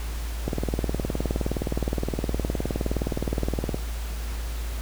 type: click train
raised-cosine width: 2 ms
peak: -12 dBFS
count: 64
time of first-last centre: 0.48-3.744 s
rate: 19.3 Hz
effects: added 56 Hz sine -28 dBFS peak until 4.81 s + pink hiss -40 dBFS RMS until 4.81 s